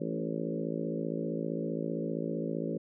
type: harmonic tone with a mistuned harmonic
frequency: 55.3 Hz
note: A1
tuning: 9 cents sharp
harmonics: 3 / 4 / 5 / 6 / 7 / 8 / 9 / 10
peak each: -37 / -38 / -39 / -40 / -40 / -41 / -42 / -42 dBFS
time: 0-2.78 s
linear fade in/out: 10 ms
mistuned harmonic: 5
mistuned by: +17 cents
effects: none